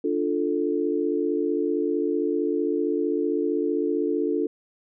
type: chord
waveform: sine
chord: D minor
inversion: none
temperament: equal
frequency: 293.7 / 349.2 / 440 Hz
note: D4 / F4 / A4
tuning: 0 / 0 / 0 cents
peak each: -26 dBFS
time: 0.04-4.47 s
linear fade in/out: 5 ms
effects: none